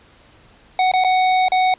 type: tone with dropouts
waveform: square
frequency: 743 Hz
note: F#5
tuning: 7 cents sharp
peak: -14 dBFS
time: 0.79-1.74 s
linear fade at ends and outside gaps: 2 ms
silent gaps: 0.916-0.936 / 1.039-1.046 / 1.484-1.519 s
effects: pink hiss -50 dBFS RMS until 1.78 s + resampled to 8000 Hz